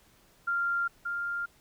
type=tone pair in turn; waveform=sine; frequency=1391 / 1398 Hz; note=F6 / F6; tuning=-7 / +1 cents; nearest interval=unison; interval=8 cents; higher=second; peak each=-26 / -30 dBFS; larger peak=first; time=0.47-0.88 / 1.05-1.46 s; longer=neither; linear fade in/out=10 ms; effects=pink hiss -62 dBFS RMS until 1.6 s

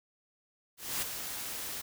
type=noise with ADSR envelope; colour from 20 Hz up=white; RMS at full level=-32 dBFS; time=0.77-1.82 s; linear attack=250 ms; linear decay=12 ms; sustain=-7 dB; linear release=16 ms; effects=none

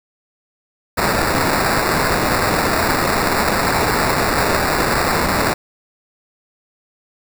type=noise with sample-and-hold; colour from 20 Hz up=violet; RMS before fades=-17 dBFS; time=0.97-5.54 s; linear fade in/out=10 ms; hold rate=3150 Hz; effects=none

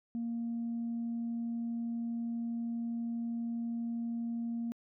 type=tone; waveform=sine; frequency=233.1 Hz; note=A#3; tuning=in tune; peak=-32 dBFS; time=0.15-4.72 s; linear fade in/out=0 ms; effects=tanh soft clip ceiling -30 dBFS

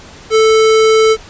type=tone; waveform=square; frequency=440 Hz; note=A4; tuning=in tune; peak=-7 dBFS; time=0.3-1.17 s; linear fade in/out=50 ms; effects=pink hiss -36 dBFS RMS until 1.29 s + resampled to 16000 Hz

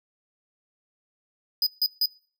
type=tone bursts; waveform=square; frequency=4978 Hz; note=D#8; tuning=in tune; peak=-20 dBFS; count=3; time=1.62-2.058 s; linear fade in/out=2 ms; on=46 ms; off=150 ms; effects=noise-tail reverb RT60 0.5 s tail -25 dB re dry

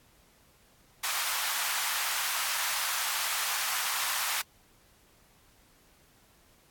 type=high-pass noise; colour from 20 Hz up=pink; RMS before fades=-31 dBFS; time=1.03-4.42 s; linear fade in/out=10 ms; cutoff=920 Hz; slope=24 dB/octave; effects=pink hiss -62 dBFS RMS until 6.7 s + AAC 64 kbps

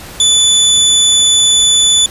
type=tone; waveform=25% pulse; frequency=3483 Hz; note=A7; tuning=18 cents flat; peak=-3 dBFS; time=0.2-2.06 s; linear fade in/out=2 ms; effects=pink hiss -31 dBFS RMS until 2.1 s + resampled to 32000 Hz

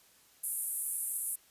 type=band-pass noise; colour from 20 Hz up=white; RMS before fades=-36 dBFS; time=0.43-1.36 s; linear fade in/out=10 ms; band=9100 to 12000 Hz; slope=48 dB/octave; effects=white hiss -63 dBFS RMS until 1.5 s + resampled to 32000 Hz

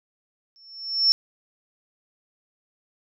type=tone with exponential growth; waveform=sine; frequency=5400 Hz; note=E8; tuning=41 cents sharp; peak=-12 dBFS; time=0.56-1.12 s; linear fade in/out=0 ms; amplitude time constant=120 ms; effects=none

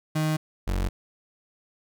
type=tone pair in turn; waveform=35% pulse; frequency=155.56 / 46.36 Hz; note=D#3 / F#1; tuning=0 / +4 cents; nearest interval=octave + major sixth; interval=2096 cents; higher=first; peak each=-21 / -22 dBFS; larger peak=first; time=0.15-0.37 / 0.67-0.89 s; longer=neither; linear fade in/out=10 ms; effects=none

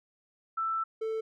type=tone pair in turn; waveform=sine / triangle; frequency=1327 / 442.8 Hz; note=E6 / A4; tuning=+11 / +11 cents; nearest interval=octave + perfect fifth; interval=1900 cents; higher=first; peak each=-28 dBFS; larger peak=neither; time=0.57-0.84 / 1.01-1.21 s; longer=first; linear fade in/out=10 ms; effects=none

